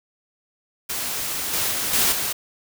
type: noise with level steps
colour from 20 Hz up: white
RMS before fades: -27 / -23 / -25 / -19 / -25 dBFS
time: 0.89-2.33 s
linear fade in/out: 10 ms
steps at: 1.53 / 1.71 / 1.93 / 2.12 s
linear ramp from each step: 5 ms
effects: none